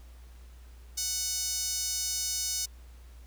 sawtooth tone with high-pass filter, 740 Hz, F#5, in tune, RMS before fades -32 dBFS, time 0.97-2.66 s, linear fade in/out 10 ms, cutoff 5700 Hz, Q 2.4, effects added 60 Hz sine -47 dBFS peak until 3.26 s + pink hiss -61 dBFS RMS until 3.26 s

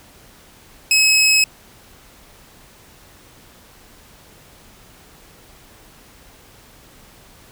20% pulse tone, 2566 Hz, E7, 47 cents flat, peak -7 dBFS, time 0.91-1.44 s, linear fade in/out 2 ms, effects pink hiss -47 dBFS RMS until 7.51 s

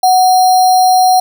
sine tone with sample-and-hold, 740 Hz, F#5, in tune, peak -5 dBFS, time 0.03-1.2 s, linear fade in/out 5 ms, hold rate 4900 Hz, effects none

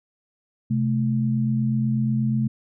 sine tone pair together, 129.45 / 217.7 Hz, C3 / A3, -18 / -18 cents, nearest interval major sixth, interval 900 cents, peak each -22 dBFS, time 0.7-2.48 s, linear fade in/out 10 ms, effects none

